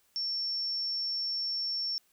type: tone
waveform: sine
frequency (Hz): 5440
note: F8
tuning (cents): -46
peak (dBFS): -30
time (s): 0.16-1.98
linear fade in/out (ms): 0
effects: white hiss -69 dBFS RMS until 2.12 s